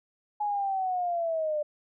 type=linear sweep; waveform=sine; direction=down; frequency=841 to 591 Hz; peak=-26 dBFS; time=0.4-1.63 s; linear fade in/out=10 ms; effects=none